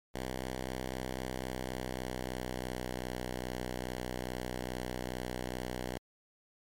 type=tone with pitch glide; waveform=5% pulse; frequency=64 to 62.39 Hz; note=C2 to B1; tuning=-38 to +18 cents; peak=-25 dBFS; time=0.14-5.98 s; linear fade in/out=10 ms; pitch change=-44 cents; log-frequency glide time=1.27-3.09 s; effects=MP3 64 kbps